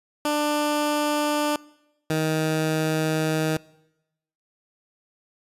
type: tone pair in turn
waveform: 15% pulse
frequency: 296.8 / 157.22 Hz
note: D4 / D#3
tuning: +18 / +18 cents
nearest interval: major seventh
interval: 1100 cents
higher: first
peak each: -15 dBFS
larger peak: neither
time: 0.25-1.56 / 2.1-3.57 s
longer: second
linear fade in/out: 2 ms
effects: noise-tail reverb RT60 0.9 s tail -23 dB re dry + resampled to 32000 Hz